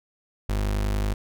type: tone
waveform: 35% pulse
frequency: 50.9 Hz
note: G#1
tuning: 34 cents flat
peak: -21 dBFS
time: 0.49-1.14 s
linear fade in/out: 5 ms
effects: none